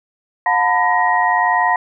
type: tone cluster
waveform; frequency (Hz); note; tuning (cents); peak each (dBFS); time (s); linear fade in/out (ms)
sine; 719 / 898 / 999 / 1886; F#5 / A5 / B5 / A#6; -50 / +35 / +20 / +20; -18; 0.46-1.76; 2
effects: none